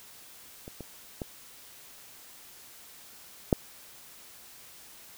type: clicks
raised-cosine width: 2 ms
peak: -28 / -26 / -20 / -7 dBFS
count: 4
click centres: 0.679 / 0.807 / 1.218 / 3.528 s
effects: white hiss -51 dBFS RMS until 5.17 s